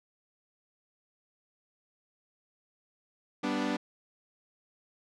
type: chord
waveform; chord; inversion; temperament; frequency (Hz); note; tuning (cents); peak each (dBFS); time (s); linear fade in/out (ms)
sawtooth; G major; none; equal; 196 / 246.9 / 293.7; G3 / B3 / D4; 0 / 0 / 0; -32 / -29 / -28; 3.43-3.77; 10
effects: low-pass 5000 Hz 12 dB/octave